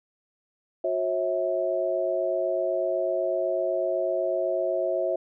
sine tone cluster, 363.9 / 542 / 650 Hz, F#4 / C#5 / E5, -29 / -39 / -24 cents, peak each -30 / -28 / -26 dBFS, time 0.84-5.16 s, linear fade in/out 5 ms, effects none

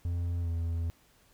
triangle tone with pitch glide, 86.3 to 83.65 Hz, F2 to E2, -20 to +26 cents, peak -27 dBFS, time 0.05-0.9 s, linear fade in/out 0 ms, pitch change -54 cents, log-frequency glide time 0.41-0.49 s, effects pink hiss -64 dBFS RMS until 1.33 s

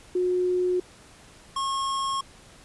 sine / square tone pair in turn, 362.3 / 1085.7 Hz, F#4 / C#6, -36 / -36 cents, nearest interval octave + perfect fifth, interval 1900 cents, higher second, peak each -21 / -26 dBFS, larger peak first, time 0.15-0.8 / 1.56-2.21 s, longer neither, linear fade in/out 5 ms, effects pink hiss -51 dBFS RMS until 2.64 s + resampled to 24000 Hz

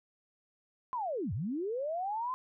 sine linear two-way sweep, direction down then up, 1046.5 to 82.41 to 1046.5 Hz, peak -32 dBFS, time 0.93-2.34 s, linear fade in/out 0 ms, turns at 1.33 s, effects none

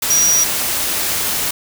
sine tone in noise, 5770 Hz, F#8, 44 cents flat, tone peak -11 dBFS, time 0.1-0.44 s, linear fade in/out 5 ms, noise white, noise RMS -19 dBFS, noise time 0.02-1.51 s, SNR +5 dB, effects none

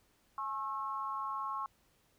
sine tone with amplitude modulation, 1085 Hz, C#6, 37 cents flat, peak -31 dBFS, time 0.38-1.66 s, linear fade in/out 2 ms, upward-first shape sine, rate 238 Hz, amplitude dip 90%, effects pink hiss -71 dBFS RMS until 2.18 s

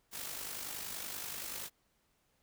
white noise with amplitude modulation, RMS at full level -40 dBFS, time 0.11-1.7 s, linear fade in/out 50 ms, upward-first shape sine, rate 50.5 Hz, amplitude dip 50%, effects pink hiss -75 dBFS RMS until 2.42 s

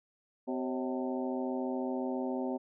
harmonic tone with a mistuned harmonic, 127.7 Hz, C3, 42 cents flat, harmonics 2 / 3 / 4 / 5 / 6 / 7, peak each -34 / -38 / -40 / -42 / -44 / -45 dBFS, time 0.47-2.58 s, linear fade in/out 20 ms, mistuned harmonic 4, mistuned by +110 cents, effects none

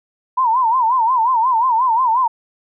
sine tone with vibrato, 963 Hz, B5, 44 cents flat, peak -12 dBFS, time 0.37-2.28 s, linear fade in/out 10 ms, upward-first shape sine, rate 5.6 Hz, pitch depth 150 cents each way, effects none

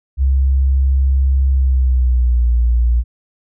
sine tone with pitch glide, 66.9 to 59.26 Hz, C2 to A#1, +39 to +29 cents, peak -10 dBFS, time 0.17-3.04 s, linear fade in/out 50 ms, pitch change -210 cents, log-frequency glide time 1.5-2.47 s, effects none

